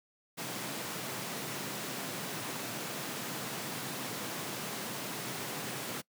pink high-pass noise, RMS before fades -39 dBFS, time 0.37-6.02 s, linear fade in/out 20 ms, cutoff 120 Hz, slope 48 dB/octave, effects noise-tail reverb RT60 0.1 s tail -23 dB re dry

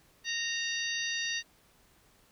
harmonic tone with a mistuned harmonic, 926 Hz, A#5, 12 cents flat, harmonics 2 / 3 / 4 / 5 / 6, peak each -35 / -37 / -38 / -39 / -40 dBFS, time 0.24-1.43 s, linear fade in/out 50 ms, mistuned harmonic 6, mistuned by +89 cents, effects pink hiss -64 dBFS RMS until 2.31 s

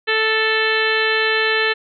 harmonic tone with a mistuned harmonic, 440 Hz, A4, in tune, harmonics 1 / 2 / 3 / 4 / 5 / 6 / 7 / 8 / 9, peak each -21 / -29 / -26 / -19 / -26 / -24 / -26 / -30 / -28 dBFS, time 0.07-1.74 s, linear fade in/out 20 ms, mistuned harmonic 9, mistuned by +38 cents, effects none

